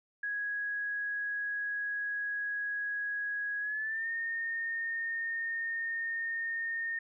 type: tone with pitch glide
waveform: sine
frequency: 1661.2 to 1832.6 Hz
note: G#6 to A#6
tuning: 0 to -30 cents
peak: -32 dBFS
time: 0.23-6.99 s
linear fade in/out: 5 ms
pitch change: +170 cents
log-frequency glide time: 3.6-4.09 s
effects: none